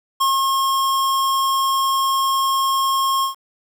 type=tone with ADSR envelope; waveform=square; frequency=1078 Hz; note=C#6; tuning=49 cents flat; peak=-15 dBFS; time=0.2-3.35 s; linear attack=13 ms; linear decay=180 ms; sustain=-2 dB; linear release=120 ms; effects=8-bit